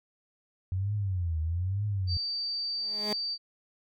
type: tone with vibrato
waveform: sine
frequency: 90.7 Hz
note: F#2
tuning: 34 cents flat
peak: -27 dBFS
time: 0.72-2.17 s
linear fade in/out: 0 ms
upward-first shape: triangle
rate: 1.1 Hz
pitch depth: 270 cents each way
type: tone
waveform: sine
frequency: 4631 Hz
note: D8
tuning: 25 cents flat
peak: -30 dBFS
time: 2.07-3.38 s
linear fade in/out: 50 ms
type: tone with exponential growth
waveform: 15% pulse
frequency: 210 Hz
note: G#3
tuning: 19 cents sharp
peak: -22 dBFS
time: 2.75-3.13 s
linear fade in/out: 2 ms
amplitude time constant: 81 ms
effects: none